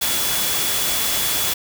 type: tone in noise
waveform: sine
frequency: 3406 Hz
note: G#7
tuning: 43 cents sharp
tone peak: -28 dBFS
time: 0.01-1.54 s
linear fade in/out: 10 ms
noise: white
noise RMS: -21 dBFS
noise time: 0.01-1.54 s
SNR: -10 dB
effects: none